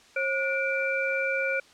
sine tone cluster, 539 / 1449 / 2346 Hz, C#5 / F#6 / D7, -49 / -37 / -2 cents, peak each -29 dBFS, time 0.16-1.6 s, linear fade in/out 5 ms, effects white hiss -55 dBFS RMS until 1.73 s + low-pass 6000 Hz 12 dB/octave

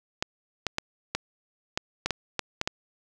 clicks, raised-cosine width 0.2 ms, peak -9 dBFS, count 10, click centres 0.225 / 0.667 / 0.784 / 1.15 / 1.775 / 2.06 / 2.107 / 2.393 / 2.614 / 2.675 s, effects none

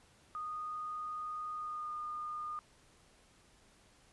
sine tone with pitch glide, 1235 to 1219.4 Hz, D#6 to D#6, -13 to -35 cents, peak -38 dBFS, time 0.35-2.59 s, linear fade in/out 0 ms, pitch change -22 cents, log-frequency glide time 1.53-1.94 s, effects pink hiss -65 dBFS RMS until 4.12 s + resampled to 24000 Hz

